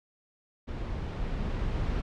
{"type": "noise with level ramp", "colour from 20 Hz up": "brown", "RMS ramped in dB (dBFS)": [-35, -29], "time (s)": [0.67, 2.02], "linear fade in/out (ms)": 20, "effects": ["low-pass 4000 Hz 12 dB/octave"]}